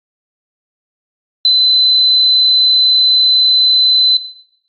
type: tone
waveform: sine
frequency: 4034 Hz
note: B7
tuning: 36 cents sharp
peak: -6 dBFS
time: 1.45-4.17 s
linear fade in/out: 2 ms
effects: noise-tail reverb RT60 0.8 s tail -18 dB re dry + Opus 32 kbps